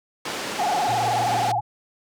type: band-pass noise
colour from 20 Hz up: pink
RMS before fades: -30 dBFS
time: 0.25-1.52 s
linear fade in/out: 5 ms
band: 280 to 6800 Hz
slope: 12 dB/octave
type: tone with vibrato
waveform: sine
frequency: 776 Hz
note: G5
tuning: 18 cents flat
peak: -20 dBFS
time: 0.58-1.61 s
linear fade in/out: 20 ms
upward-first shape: sine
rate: 19 Hz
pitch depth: 180 cents each way
type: tone with tremolo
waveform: triangle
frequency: 116.54 Hz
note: A#2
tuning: in tune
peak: -28 dBFS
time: 0.88-1.61 s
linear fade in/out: 10 ms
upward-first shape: triangle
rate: 6.8 Hz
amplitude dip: 35%
effects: none